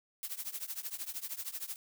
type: noise with tremolo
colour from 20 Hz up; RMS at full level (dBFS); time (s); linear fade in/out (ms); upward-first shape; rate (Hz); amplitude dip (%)
blue; -37; 0.23-1.76; 0; triangle; 13; 95
effects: none